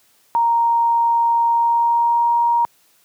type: tone with pitch glide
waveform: sine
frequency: 932.3 to 941.5 Hz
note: A#5 to A#5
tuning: 0 to +17 cents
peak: -13 dBFS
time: 0.35-2.65 s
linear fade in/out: 0 ms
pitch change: +17 cents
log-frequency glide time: 1.5-2.33 s
effects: white hiss -57 dBFS RMS until 3.04 s + high-pass 100 Hz 12 dB/octave